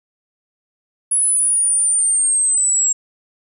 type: linear sweep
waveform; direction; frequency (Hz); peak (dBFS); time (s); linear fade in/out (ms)
sine; down; 10310 to 7540; -13; 1.11-2.93; 10
effects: none